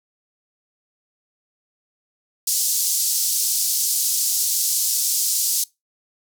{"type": "band-pass noise", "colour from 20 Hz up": "pink", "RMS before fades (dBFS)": -21, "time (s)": [2.47, 5.64], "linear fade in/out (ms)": 5, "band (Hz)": [5200, 16000], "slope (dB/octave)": 24, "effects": ["noise-tail reverb RT60 0.2 s tail -22 dB re dry"]}